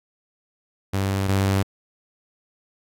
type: tone pair in turn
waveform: sawtooth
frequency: 97.4 / 97.4 Hz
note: G2 / G2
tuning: -11 / -11 cents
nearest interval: unison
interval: 0 cents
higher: neither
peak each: -17 / -14 dBFS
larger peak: second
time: 0.93-1.28 / 1.28-1.63 s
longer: neither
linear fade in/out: 10 ms
effects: AAC 64 kbps